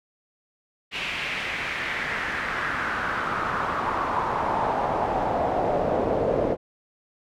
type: noise with band-pass filter sweep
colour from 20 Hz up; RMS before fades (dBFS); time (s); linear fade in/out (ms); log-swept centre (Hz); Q
brown; -26; 0.91-6.57; 50; 2700 to 510; 2.9
effects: none